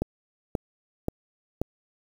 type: click train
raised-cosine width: 2 ms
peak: -12 dBFS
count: 4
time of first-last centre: 0.02-1.616 s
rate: 1.88 Hz
effects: 7-bit